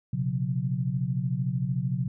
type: tone cluster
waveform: sine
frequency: 122.7 / 136 / 180.1 Hz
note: B2 / C#3 / F#3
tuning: -11 / -33 / -46 cents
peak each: -30 / -28 / -31 dBFS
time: 0.13-2.08 s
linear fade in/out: 5 ms
effects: none